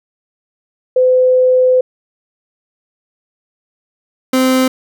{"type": "tone pair in turn", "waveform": ["sine", "30% pulse"], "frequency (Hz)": [509, 259.2], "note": ["C5", "C4"], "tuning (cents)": [-48, -16], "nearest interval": "octave", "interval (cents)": 1168, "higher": "first", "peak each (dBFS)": -7, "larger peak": "neither", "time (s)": [[0.96, 1.81], [4.33, 4.68]], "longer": "first", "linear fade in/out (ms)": 5, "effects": []}